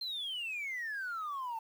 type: exponential sweep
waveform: sine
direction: down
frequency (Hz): 4200 to 880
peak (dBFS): -34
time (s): 0.01-1.59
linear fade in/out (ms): 5
effects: tanh soft clip ceiling -34 dBFS + 10-bit